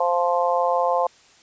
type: harmonic tone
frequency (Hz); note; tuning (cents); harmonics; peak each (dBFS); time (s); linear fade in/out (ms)
174.61; F3; 0; 3 / 4 / 5 / 6; -22 / -23 / -24 / -25; 0-1.07; 5
effects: white hiss -53 dBFS RMS until 1.42 s + resampled to 16000 Hz